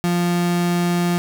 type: tone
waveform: 35% pulse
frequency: 174.61 Hz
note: F3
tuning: in tune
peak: -15 dBFS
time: 0.04-1.18 s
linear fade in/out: 0 ms
effects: none